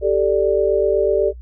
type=chord; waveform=sine; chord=G suspended second; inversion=none; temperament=equal; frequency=392 / 440 / 587.3 Hz; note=G4 / A4 / D5; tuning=0 / 0 / 0 cents; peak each=-18 dBFS; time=0.01-1.33 s; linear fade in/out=50 ms; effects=noise-tail reverb RT60 0.1 s tail -21 dB re dry + added 60 Hz sine -33 dBFS peak until 1.41 s